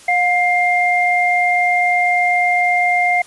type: tone pair together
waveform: sine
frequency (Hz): 714.7 / 2108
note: F5 / C7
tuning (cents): +40 / +12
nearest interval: octave + perfect fifth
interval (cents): 1872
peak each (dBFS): -15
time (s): 0.08-3.22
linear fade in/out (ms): 5
effects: white hiss -42 dBFS RMS until 3.26 s + resampled to 24000 Hz